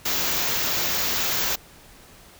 white band-stop noise, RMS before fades -24 dBFS, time 0.05-1.56 s, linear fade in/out 10 ms, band 7300 to 13000 Hz, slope 96 dB/octave, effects pink hiss -49 dBFS RMS until 2.39 s

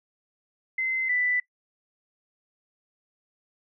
sine tone pair in turn, 2061 / 1984.7 Hz, C7 / B6, -27 / +8 cents, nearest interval minor second, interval 65 cents, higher first, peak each -24 / -22 dBFS, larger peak second, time 0.78-1.09 / 1.09-1.4 s, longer neither, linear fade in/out 5 ms, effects noise-tail reverb RT60 0.1 s tail -21 dB re dry

